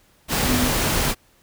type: tone in noise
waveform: sine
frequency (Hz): 249.4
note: B3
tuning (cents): +17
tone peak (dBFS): -20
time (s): 0.45-0.7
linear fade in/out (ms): 50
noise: pink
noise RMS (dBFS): -21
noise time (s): 0.28-1.15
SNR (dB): -2
effects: pink hiss -58 dBFS RMS until 1.42 s